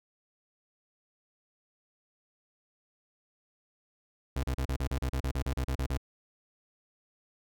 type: tone bursts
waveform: 35% pulse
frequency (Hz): 65.41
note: C2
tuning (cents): 0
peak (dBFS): -27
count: 15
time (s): 4.36-5.975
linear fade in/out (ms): 5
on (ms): 75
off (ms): 35
effects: none